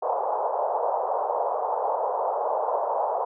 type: band-pass noise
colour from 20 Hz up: white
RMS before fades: -26 dBFS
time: 0.02-3.25 s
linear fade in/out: 10 ms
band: 480 to 960 Hz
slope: 48 dB/octave
effects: none